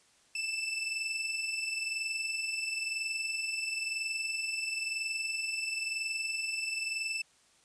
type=tone pair together; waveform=sawtooth; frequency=2627 / 2648 Hz; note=E7 / E7; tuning=-7 / +7 cents; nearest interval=unison; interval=14 cents; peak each=-36 / -30 dBFS; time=0.35-7.22 s; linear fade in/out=5 ms; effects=white hiss -65 dBFS RMS until 7.64 s + resampled to 22050 Hz